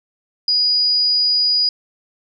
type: tone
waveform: sine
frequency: 4910 Hz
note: D#8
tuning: 24 cents flat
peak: -13 dBFS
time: 0.48-1.69 s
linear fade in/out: 2 ms
effects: none